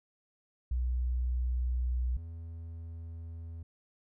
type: tone pair in turn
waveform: sine / triangle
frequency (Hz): 61.74 / 82.75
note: B1 / E2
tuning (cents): 0 / +7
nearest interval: perfect fourth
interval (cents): 507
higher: second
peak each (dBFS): -28 / -38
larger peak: first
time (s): 0.71-2.17 / 2.17-3.63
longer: neither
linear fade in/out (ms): 5
effects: none